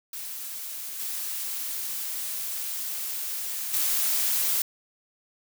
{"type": "noise with level steps", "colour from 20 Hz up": "blue", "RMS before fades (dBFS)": [-36, -32, -25], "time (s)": [0.13, 4.62], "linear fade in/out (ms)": 2, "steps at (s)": [0.99, 3.73], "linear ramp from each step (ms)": 10, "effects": []}